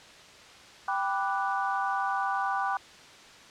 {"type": "chord", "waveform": "sine", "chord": "G major seventh", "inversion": "none", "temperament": "equal", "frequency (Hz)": [784, 987.8, 1174.7, 1480], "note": ["G5", "B5", "D6", "F#6"], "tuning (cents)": [0, 0, 0, 0], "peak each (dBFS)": [-30, -33, -32, -34], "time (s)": [0.88, 2.77], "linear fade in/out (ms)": 2, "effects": ["white hiss -50 dBFS RMS until 3.5 s", "low-pass 5000 Hz 12 dB/octave"]}